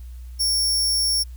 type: tone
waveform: sawtooth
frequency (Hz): 5480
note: F8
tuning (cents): -34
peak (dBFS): -16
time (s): 0.39-1.24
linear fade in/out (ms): 20
effects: added 61 Hz sine -34 dBFS peak until 1.36 s + white hiss -58 dBFS RMS until 1.36 s